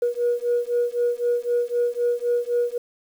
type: beating tone pair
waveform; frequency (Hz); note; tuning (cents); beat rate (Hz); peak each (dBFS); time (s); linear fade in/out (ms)
sine; 479.1 / 483; A#4 / B4; +47 / -39; 3.9; -22; 0.02-2.78; 5
effects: tanh soft clip ceiling -14 dBFS + 8-bit